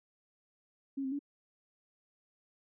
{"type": "tone with pitch steps", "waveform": "sine", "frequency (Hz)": [273.6, 264.4, 284.8], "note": ["C#4", "C4", "C#4"], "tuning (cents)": [-23, 18, 47], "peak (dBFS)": -33, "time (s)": [0.97, 1.192], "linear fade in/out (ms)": 10, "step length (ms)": 74, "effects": []}